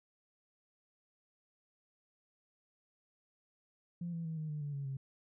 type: tone with pitch steps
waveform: sine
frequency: 172.5 / 166.62 / 160.95 / 155.47 / 150.17 / 145.05 / 140.11 / 135.34 Hz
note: F3 / E3 / E3 / D#3 / D3 / D3 / C#3 / C#3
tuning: -21 / +19 / -41 / -1 / +39 / -21 / +19 / -41 cents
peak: -36 dBFS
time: 4.01-4.97 s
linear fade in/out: 5 ms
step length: 120 ms
effects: tanh soft clip ceiling -32 dBFS